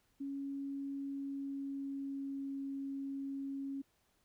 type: tone with pitch glide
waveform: sine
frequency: 277.2 to 274.5 Hz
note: C#4 to C#4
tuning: 0 to -17 cents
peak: -38 dBFS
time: 0.2-3.82 s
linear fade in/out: 10 ms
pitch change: -17 cents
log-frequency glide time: 1.02-2.66 s
effects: pink hiss -75 dBFS RMS until 4.24 s